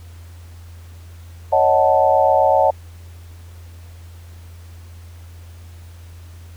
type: chord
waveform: sine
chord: D# half-diminished seventh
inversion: third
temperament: equal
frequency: 554.4 / 622.3 / 740 / 880 Hz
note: C#5 / D#5 / F#5 / A5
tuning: 0 / 0 / 0 / 0 cents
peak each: -17 dBFS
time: 1.52-2.71 s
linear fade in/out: 10 ms
effects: added 85 Hz sine -36 dBFS peak until 6.56 s + pink hiss -50 dBFS RMS until 6.56 s